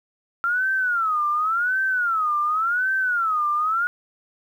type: tone with vibrato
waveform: sine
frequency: 1360 Hz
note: F6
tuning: 46 cents flat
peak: -19 dBFS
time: 0.44-3.87 s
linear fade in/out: 0 ms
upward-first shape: sine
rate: 0.9 Hz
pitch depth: 230 cents each way
effects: 9-bit